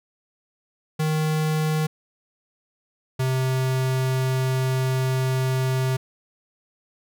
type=tone pair in turn; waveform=square; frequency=155.56 / 130.44 Hz; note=D#3 / C3; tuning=0 / -5 cents; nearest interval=minor third; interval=305 cents; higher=first; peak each=-21 dBFS; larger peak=neither; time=0.99-1.87 / 3.19-5.97 s; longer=second; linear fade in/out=10 ms; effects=none